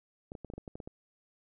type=clicks; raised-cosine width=2 ms; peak=-29 dBFS; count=10; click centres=0.319 / 0.352 / 0.447 / 0.501 / 0.537 / 0.58 / 0.678 / 0.755 / 0.802 / 0.875 s; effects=none